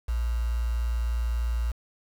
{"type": "tone with quantisation", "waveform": "sine", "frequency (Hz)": 58.27, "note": "A#1", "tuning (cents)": 0, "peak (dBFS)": -24, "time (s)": [0.08, 1.72], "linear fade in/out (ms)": 10, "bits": 7, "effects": []}